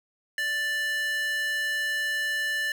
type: tone with high-pass filter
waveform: square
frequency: 588 Hz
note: D5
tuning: 2 cents sharp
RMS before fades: -28 dBFS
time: 0.38-2.72 s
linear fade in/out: 2 ms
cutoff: 2000 Hz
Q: 9.9
effects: none